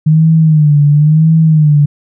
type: tone with vibrato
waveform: sine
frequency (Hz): 153.2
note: D#3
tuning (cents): -27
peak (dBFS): -4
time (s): 0.06-1.86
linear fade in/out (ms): 10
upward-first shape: sine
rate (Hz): 0.97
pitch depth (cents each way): 90
effects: none